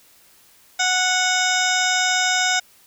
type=harmonic tone; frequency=737 Hz; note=F#5; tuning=7 cents flat; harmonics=1 / 2 / 3 / 4 / 5 / 7 / 8 / 9 / 10; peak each=-24 / -22 / -25 / -30 / -25 / -27 / -30 / -30 / -28 dBFS; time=0.79-2.6 s; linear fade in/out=10 ms; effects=white hiss -53 dBFS RMS until 2.86 s